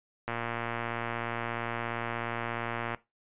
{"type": "click train", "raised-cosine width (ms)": 0.5, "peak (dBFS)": -18, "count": 313, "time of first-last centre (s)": [0.28, 2.947], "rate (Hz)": 117, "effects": ["noise-tail reverb RT60 0.2 s tail -17 dB re dry", "resampled to 8000 Hz"]}